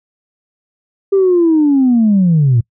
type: linear sweep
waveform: sine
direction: down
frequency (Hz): 398 to 110.6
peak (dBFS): -6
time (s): 1.12-2.61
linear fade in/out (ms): 10
effects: noise-tail reverb RT60 0.1 s tail -26 dB re dry + tanh soft clip ceiling -4 dBFS